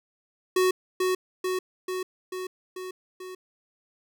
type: tone with echo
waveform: square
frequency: 370 Hz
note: F#4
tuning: in tune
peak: -20 dBFS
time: 0.56-0.71 s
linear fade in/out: 5 ms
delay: 440 ms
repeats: 6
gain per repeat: -3 dB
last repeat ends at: 3.35 s
effects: none